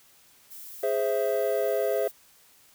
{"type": "noise", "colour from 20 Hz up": "violet", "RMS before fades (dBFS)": -43, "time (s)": [0.5, 2.12], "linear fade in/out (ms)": 20}
{"type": "chord", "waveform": "triangle", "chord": "Ab augmented", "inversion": "none", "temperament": "equal", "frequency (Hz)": [415.3, 523.3, 659.3], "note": ["Ab4", "C5", "E5"], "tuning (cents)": [0, 0, 0], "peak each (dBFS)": -26, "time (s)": [0.83, 2.08], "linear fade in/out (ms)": 5}
{"effects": ["white hiss -58 dBFS RMS until 2.74 s"]}